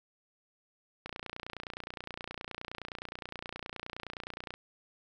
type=click train; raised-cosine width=0.3 ms; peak=-23 dBFS; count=104; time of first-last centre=1.06-4.54 s; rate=29.6 Hz; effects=none